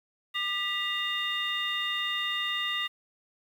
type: tone cluster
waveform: sine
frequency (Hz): 1198 / 1960 / 2812 / 3656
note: D6 / B6 / F7 / A#7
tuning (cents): +34 / -14 / +11 / -34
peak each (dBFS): -36 / -32 / -32 / -33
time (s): 0.34-2.88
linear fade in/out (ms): 20
effects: tanh soft clip ceiling -19 dBFS + 9-bit